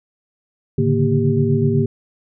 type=tone cluster; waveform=sine; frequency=109.1 / 141 / 149 / 233.6 / 394.1 Hz; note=A2 / C#3 / D3 / A#3 / G4; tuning=-14 / +30 / +25 / +4 / +9 cents; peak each=-20 dBFS; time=0.78-1.86 s; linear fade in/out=5 ms; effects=none